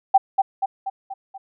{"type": "tone with echo", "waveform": "sine", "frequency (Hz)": 778, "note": "G5", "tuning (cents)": -13, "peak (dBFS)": -8, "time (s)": [0.14, 0.18], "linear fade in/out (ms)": 10, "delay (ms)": 240, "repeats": 5, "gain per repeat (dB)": -5, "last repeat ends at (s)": 1.38, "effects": []}